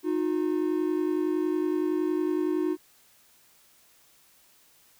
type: tone pair together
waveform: triangle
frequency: 309.5 / 360.3 Hz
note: D#4 / F#4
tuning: -9 / -46 cents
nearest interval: minor third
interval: 263 cents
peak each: -25 dBFS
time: 0.03-2.77 s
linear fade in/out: 50 ms
effects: white hiss -60 dBFS RMS until 4.99 s